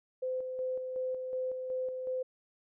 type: tone with tremolo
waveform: sine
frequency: 513 Hz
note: C5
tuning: 34 cents flat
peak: -31 dBFS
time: 0.22-2.23 s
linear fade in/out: 10 ms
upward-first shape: square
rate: 2.7 Hz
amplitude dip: 40%
effects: none